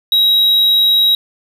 triangle tone, 3835 Hz, A#7, 48 cents sharp, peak -7 dBFS, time 0.12-1.15 s, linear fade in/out 2 ms, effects none

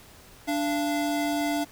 square tone pair together, 293 / 685 Hz, D4 / F5, -4 / -34 cents, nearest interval octave + minor third, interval 1470 cents, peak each -27 / -30 dBFS, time 0.47-1.65 s, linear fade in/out 20 ms, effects pink hiss -51 dBFS RMS until 1.71 s

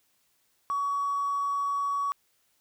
triangle tone with hard clipping, 1128 Hz, C#6, 30 cents sharp, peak -26 dBFS, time 0.7-2.12 s, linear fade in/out 0 ms, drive 3 dB, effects white hiss -70 dBFS RMS until 2.6 s

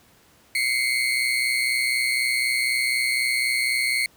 35% pulse tone pair together, 2093 / 2217 Hz, C7 / C#7, 0 / 0 cents, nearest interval minor second, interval 100 cents, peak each -22 dBFS, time 0.55-4.06 s, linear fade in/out 2 ms, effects pink hiss -56 dBFS RMS until 4.16 s + high-pass 60 Hz 12 dB/octave

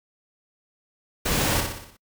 pink noise with echo, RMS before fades -24 dBFS, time 1.25-1.61 s, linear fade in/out 10 ms, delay 60 ms, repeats 6, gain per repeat -5 dB, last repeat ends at 1.97 s, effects noise-tail reverb RT60 0.1 s tail -26 dB re dry

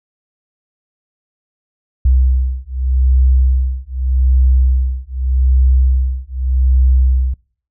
sine beating tone pair, 63.9 / 64.73 Hz, C2 / C2, -40 / -18 cents, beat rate 0.83 Hz, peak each -13 dBFS, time 2.05-7.34 s, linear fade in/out 5 ms, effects noise-tail reverb RT60 0.5 s tail -25 dB re dry

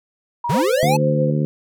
sine tone, 955 Hz, A#5, 42 cents sharp, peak -20 dBFS, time 0.44-0.62 s, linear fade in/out 5 ms
square linear sweep, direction up, 110 to 880 Hz, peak -18 dBFS, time 0.49-0.97 s, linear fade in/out 10 ms
sine tone with vibrato, 516 Hz, C5, 24 cents flat, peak -19 dBFS, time 0.54-1.31 s, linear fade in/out 10 ms, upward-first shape sine, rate 2.3 Hz, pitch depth 9 cents each way
harmonic tone, 74.8 Hz, D2, 32 cents sharp, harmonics 2 / 3 / 4 / 5 / 6 / 7, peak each -18 / -23 / -27 / -29 / -33 / -30 dBFS, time 0.83-1.45 s, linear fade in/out 0 ms
effects none

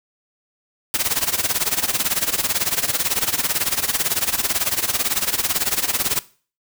white noise with tremolo, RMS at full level -18 dBFS, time 0.94-6.19 s, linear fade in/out 0 ms, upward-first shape sine, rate 18 Hz, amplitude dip 85%, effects noise-tail reverb RT60 0.4 s tail -19 dB re dry

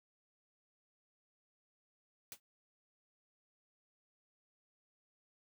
white noise with exponential decay, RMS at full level -43 dBFS, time 2.32-2.4 s, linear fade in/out 1 ms, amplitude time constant 16 ms, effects high-pass 80 Hz 12 dB/octave

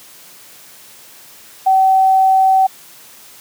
sine tone, 764 Hz, G5, 45 cents flat, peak -8 dBFS, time 1.66-2.67 s, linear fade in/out 10 ms, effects white hiss -41 dBFS RMS until 3.4 s + high-pass 100 Hz 12 dB/octave

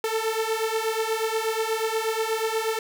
sawtooth beating tone pair, 440 / 448.3 Hz, A4 / A4, 0 / +32 cents, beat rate 8.3 Hz, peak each -23 dBFS, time 0.04-2.79 s, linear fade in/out 2 ms, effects 8-bit

